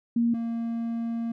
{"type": "tone pair in turn", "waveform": ["sine", "triangle"], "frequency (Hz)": [234.1, 231.1], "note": ["A#3", "A#3"], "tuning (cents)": [8, -15], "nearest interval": "unison", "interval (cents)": 23, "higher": "first", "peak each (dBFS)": [-20, -25], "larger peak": "first", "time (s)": [[0.16, 0.34], [0.34, 1.32]], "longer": "second", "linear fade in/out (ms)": 5, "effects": []}